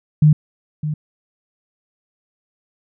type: tone with echo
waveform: sine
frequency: 151.9 Hz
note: D#3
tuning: 41 cents flat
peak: -7 dBFS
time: 0.22-0.33 s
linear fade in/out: 5 ms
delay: 610 ms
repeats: 1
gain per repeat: -12 dB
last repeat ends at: 0.94 s
effects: none

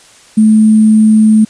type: tone with sample-and-hold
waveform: sine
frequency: 217.2 Hz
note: A3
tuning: 22 cents flat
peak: -3 dBFS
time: 0.37-1.45 s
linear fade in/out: 10 ms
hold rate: 8820 Hz
effects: white hiss -41 dBFS RMS until 1.49 s + resampled to 22050 Hz

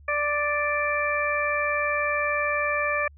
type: harmonic tone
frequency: 587.3 Hz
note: D5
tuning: in tune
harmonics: 1 / 2 / 3 / 4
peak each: -28 / -28 / -28 / -28 dBFS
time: 0.08-3.08 s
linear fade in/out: 5 ms
effects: added 72 Hz sine -47 dBFS peak until 3.17 s

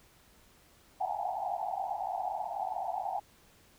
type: band-pass noise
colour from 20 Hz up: pink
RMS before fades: -35 dBFS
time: 1-3.2 s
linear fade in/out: 10 ms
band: 690 to 870 Hz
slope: 96 dB/octave
effects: pink hiss -62 dBFS RMS until 3.78 s

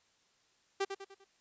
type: tone with echo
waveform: sawtooth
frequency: 392 Hz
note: G4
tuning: in tune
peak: -26 dBFS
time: 0.8-0.85 s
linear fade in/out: 10 ms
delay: 99 ms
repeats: 4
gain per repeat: -7 dB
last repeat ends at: 1.246 s
effects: white hiss -71 dBFS RMS until 1.4 s + resampled to 16000 Hz

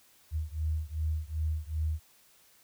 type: beating tone pair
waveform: sine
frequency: 77 / 79.6 Hz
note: D#2 / D#2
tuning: -17 / +40 cents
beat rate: 2.6 Hz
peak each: -32 / -33 dBFS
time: 0.31-2 s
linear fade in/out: 50 ms
effects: white hiss -62 dBFS RMS until 2.63 s

